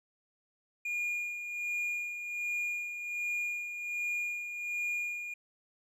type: tone with tremolo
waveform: triangle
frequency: 2427 Hz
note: D#7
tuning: 44 cents flat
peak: -29 dBFS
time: 0.85-5.34 s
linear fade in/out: 5 ms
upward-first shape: sine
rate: 1.3 Hz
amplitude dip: 55%
effects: none